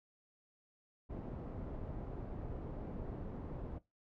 pink low-pass noise, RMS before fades -44 dBFS, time 1.09-3.79 s, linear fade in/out 20 ms, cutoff 560 Hz, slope 12 dB/octave, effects noise-tail reverb RT60 0.2 s tail -18 dB re dry

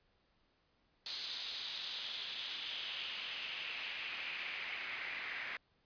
pink noise with band-pass filter sweep, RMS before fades -43 dBFS, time 1.06-5.57 s, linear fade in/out 2 ms, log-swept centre 4200 to 2000 Hz, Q 3.4, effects pink hiss -75 dBFS RMS until 5.85 s + resampled to 11025 Hz

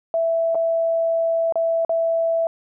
sine tone with dropouts, 661 Hz, E5, 5 cents sharp, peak -17 dBFS, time 0.14-2.47 s, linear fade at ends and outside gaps 1 ms, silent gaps 0.547-0.553 / 1.524-1.556 / 1.849-1.894 s, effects none

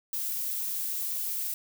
violet noise, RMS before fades -32 dBFS, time 0.13-1.54 s, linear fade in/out 2 ms, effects none

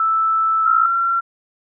sine tone with pitch glide, 1318.5 to 1304.9 Hz, E6 to E6, 0 to -18 cents, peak -14 dBFS, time 0-0.86 s, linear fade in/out 2 ms, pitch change -18 cents, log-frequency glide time 0.6-0.67 s
sine tone, 1363 Hz, F6, 43 cents flat, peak -15 dBFS, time 0.65-1.21 s, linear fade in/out 20 ms
effects none

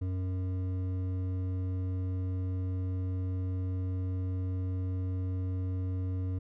sine tone with hard clipping, 92.5 Hz, F#2, in tune, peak -32 dBFS, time 0.01-6.39 s, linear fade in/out 10 ms, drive 9 dB, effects none

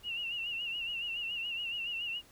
sine tone with vibrato, 2794 Hz, F7, in tune, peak -34 dBFS, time 0.03-2.22 s, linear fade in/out 50 ms, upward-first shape sine, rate 7.1 Hz, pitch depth 72 cents each way, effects pink hiss -60 dBFS RMS until 2.31 s

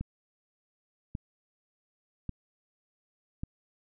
click train, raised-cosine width 5 ms, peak -22 dBFS, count 4, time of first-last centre 0.01-3.435 s, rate 0.876 Hz, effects none

